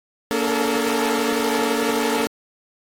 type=tone cluster; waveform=sawtooth; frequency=234.2 / 286.2 / 430.3 / 456.7 Hz; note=A#3 / D4 / A4 / A#4; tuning=+8 / -45 / -39 / -36 cents; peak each=-21 dBFS; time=0.31-2.27 s; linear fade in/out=0 ms; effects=AAC 48 kbps